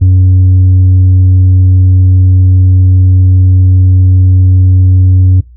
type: tone with tanh clipping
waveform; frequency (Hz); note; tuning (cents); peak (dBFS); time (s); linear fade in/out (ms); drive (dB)
sine; 92.5; F#2; 0; -3; 0.01-5.41; 10; 3
effects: noise-tail reverb RT60 0.2 s tail -19 dB re dry + added 60 Hz sine -32 dBFS peak until 5.56 s